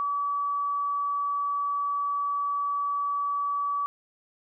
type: tone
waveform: sine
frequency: 1145 Hz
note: D6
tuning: 44 cents flat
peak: -25 dBFS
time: 0-3.86 s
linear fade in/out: 0 ms
effects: none